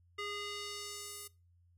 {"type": "tone with band-pass filter sweep", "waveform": "square", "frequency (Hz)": 410.3, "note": "G#4", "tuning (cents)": -21, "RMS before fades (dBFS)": -43, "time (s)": [0.18, 1.28], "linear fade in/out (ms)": 10, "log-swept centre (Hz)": [2200, 11000], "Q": 1.1, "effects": ["noise-tail reverb RT60 0.3 s tail -22 dB re dry", "added 87 Hz sine -64 dBFS peak until 1.77 s"]}